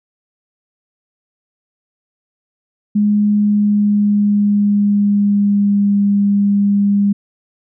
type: tone with pitch glide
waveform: sine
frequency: 207.7 to 201.8 Hz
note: G#3 to G#3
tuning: 0 to -49 cents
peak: -10 dBFS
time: 2.95-7.13 s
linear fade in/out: 10 ms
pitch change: -49 cents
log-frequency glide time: 3.32-5.98 s
effects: none